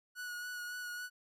45% pulse tone with vibrato, 1462 Hz, F#6, 21 cents flat, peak -40 dBFS, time 0.15-1.1 s, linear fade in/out 50 ms, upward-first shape sine, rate 3.6 Hz, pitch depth 20 cents each way, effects none

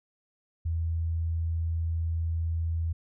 sine tone, 82.41 Hz, E2, in tune, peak -26 dBFS, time 0.65-2.93 s, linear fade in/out 10 ms, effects none

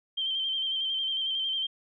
sine tone with vibrato, 3136 Hz, G7, in tune, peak -27 dBFS, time 0.17-1.67 s, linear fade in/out 10 ms, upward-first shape square, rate 11 Hz, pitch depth 28 cents each way, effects none

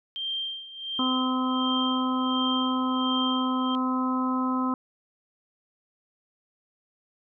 sine tone with tremolo, 3167 Hz, G7, 17 cents sharp, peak -27 dBFS, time 0.16-3.75 s, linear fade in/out 0 ms, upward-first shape sine, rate 1.4 Hz, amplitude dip 80%
harmonic tone, 257.2 Hz, C4, 30 cents flat, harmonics 1 / 2 / 3 / 4 / 5, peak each -25 / -39 / -39 / -30 / -32 dBFS, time 0.99-4.74 s, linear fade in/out 2 ms
effects none

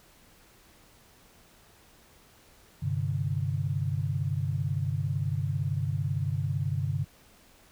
sine chord, G suspended fourth, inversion none, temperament equal with one note detuned, 98 / 130.81 / 148.71 Hz, G2 / C3 / D3, 0 / 0 / +22 cents, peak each -31 dBFS, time 2.82-7.05 s, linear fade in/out 10 ms, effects pink hiss -58 dBFS RMS until 7.71 s

